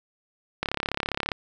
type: click train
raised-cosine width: 0.3 ms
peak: -9 dBFS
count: 25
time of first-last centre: 0.63-1.318 s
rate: 34.9 Hz
effects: none